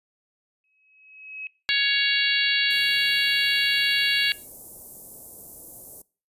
sine tone with exponential growth, 2559 Hz, D#7, 48 cents sharp, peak -30 dBFS, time 0.64-1.47 s, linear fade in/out 1 ms, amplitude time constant 180 ms
harmonic tone, 558 Hz, C#5, 11 cents sharp, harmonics 3 / 4 / 5 / 6 / 7 / 8, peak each -26 / -26 / -26 / -28 / -27 / -29 dBFS, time 1.69-4.32 s, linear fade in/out 0 ms
white band-stop noise, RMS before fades -41 dBFS, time 2.7-6.02 s, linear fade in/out 5 ms, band 660 to 8600 Hz, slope 24 dB/octave
effects noise-tail reverb RT60 0.4 s tail -23 dB re dry + resampled to 32000 Hz

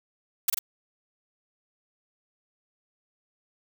blue noise with echo, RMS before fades -21 dBFS, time 0.48-0.5 s, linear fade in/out 5 ms, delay 45 ms, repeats 2, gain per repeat -3 dB, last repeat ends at 0.59 s, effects none

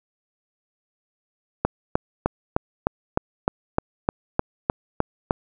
click train, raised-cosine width 1 ms, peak -4 dBFS, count 13, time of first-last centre 1.65-5.309 s, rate 3.28 Hz, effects none

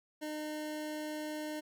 25% pulse tone, 304.9 Hz, D#4, 35 cents flat, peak -34 dBFS, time 0.21-1.61 s, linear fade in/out 20 ms, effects none

